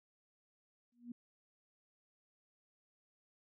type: tone with exponential growth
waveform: sine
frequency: 240 Hz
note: B3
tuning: 49 cents flat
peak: -40 dBFS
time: 0.92-1.12 s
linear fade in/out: 5 ms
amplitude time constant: 42 ms
effects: none